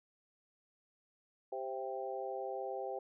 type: harmonic tone with a mistuned harmonic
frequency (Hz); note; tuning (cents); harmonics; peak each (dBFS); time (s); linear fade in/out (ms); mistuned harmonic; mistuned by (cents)
131; C3; +2; 3 / 4 / 5 / 6; -43 / -42 / -45 / -43; 1.52-2.99; 5; 5; +31
effects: none